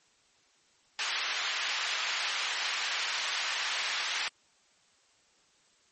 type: band-pass noise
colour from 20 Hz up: white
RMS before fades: -33 dBFS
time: 0.99-4.28 s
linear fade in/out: 0 ms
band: 1100 to 3600 Hz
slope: 12 dB/octave
effects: white hiss -66 dBFS RMS until 5.91 s + MP3 32 kbps